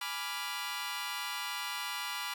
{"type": "chord", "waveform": "15% pulse", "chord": "G# diminished seventh", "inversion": "none", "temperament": "equal", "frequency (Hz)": [830.6, 987.8, 1174.7, 1396.9], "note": ["G#5", "B5", "D6", "F6"], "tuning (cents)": [0, 0, 0, 0], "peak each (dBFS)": [-38, -33, -35, -35], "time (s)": [0.01, 2.34], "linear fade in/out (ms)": 5, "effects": []}